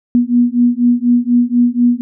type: beating tone pair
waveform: sine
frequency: 240 / 244.1 Hz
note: B3 / B3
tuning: -49 / -20 cents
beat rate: 4.1 Hz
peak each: -12 dBFS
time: 0.15-2.01 s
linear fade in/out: 0 ms
effects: none